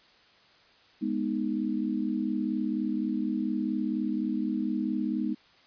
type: chord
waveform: sine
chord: G# minor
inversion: none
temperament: equal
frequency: 207.7 / 246.9 / 311.1 Hz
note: G#3 / B3 / D#4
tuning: 0 / 0 / 0 cents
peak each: -31 dBFS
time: 1.01-5.35 s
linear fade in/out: 20 ms
effects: white hiss -59 dBFS RMS until 5.66 s + resampled to 11025 Hz